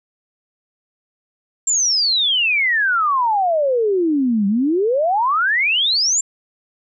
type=exponential two-way sweep; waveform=sine; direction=down then up; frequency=7459 to 193.1 to 7459 Hz; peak=-14 dBFS; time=1.67-6.21 s; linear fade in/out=5 ms; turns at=4.47 s; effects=none